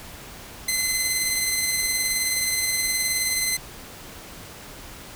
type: tone with tremolo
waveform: 10% pulse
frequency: 2052 Hz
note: C7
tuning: 34 cents flat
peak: -11 dBFS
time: 0.68-3.57 s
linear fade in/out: 5 ms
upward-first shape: triangle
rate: 19 Hz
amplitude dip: 35%
effects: pink hiss -41 dBFS RMS until 5.15 s